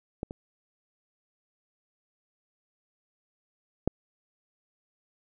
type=clicks; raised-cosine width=2 ms; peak=-18 / -24 / -10 dBFS; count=3; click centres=0.231 / 0.309 / 3.876 s; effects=none